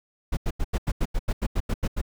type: noise bursts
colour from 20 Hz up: brown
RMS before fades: -23 dBFS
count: 13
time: 0.32-2.015 s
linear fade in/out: 10 ms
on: 51 ms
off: 86 ms
effects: none